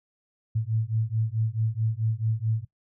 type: beating tone pair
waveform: sine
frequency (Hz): 108.9 / 113.5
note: A2 / A#2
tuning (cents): -17 / -46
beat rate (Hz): 4.6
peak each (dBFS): -27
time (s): 0.55-2.65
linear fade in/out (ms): 10
effects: noise-tail reverb RT60 0.1 s tail -19 dB re dry